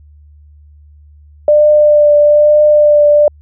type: tone with vibrato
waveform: sine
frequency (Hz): 595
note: D5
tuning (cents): +22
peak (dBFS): -4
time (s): 1.48-3.28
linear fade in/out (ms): 2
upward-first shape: triangle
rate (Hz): 1.1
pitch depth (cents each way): 19
effects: added 74 Hz sine -38 dBFS peak until 3.41 s